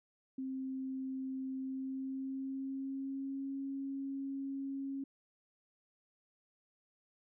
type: tone with pitch glide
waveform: sine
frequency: 263.7 to 273.2 Hz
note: C4 to C#4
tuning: +14 to -25 cents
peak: -37 dBFS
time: 0.38-5.04 s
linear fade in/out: 5 ms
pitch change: +61 cents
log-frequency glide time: 1.58-3.56 s
effects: none